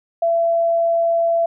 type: tone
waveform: sine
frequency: 672 Hz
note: E5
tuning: 33 cents sharp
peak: -14 dBFS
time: 0.22-1.46 s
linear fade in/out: 5 ms
effects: none